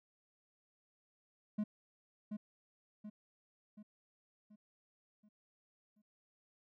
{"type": "tone with echo", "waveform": "triangle", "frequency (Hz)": 210.8, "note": "G#3", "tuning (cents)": 26, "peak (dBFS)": -31, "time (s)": [1.58, 1.64], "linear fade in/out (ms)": 10, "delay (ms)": 730, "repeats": 6, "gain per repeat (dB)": -6, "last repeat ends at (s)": 6.02, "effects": []}